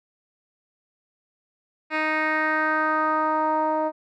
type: tone with low-pass filter sweep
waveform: 10% pulse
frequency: 311.1 Hz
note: D#4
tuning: in tune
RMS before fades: -23 dBFS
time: 1.9-3.92 s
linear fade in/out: 50 ms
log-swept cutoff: 2600 to 760 Hz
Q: 3
effects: none